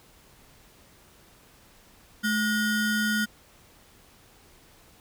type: ring-modulated tone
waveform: square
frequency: 830 Hz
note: G#5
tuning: 1 cent flat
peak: -21 dBFS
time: 2.23-3.26 s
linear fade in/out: 20 ms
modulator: 615 Hz
effects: pink hiss -56 dBFS RMS until 5 s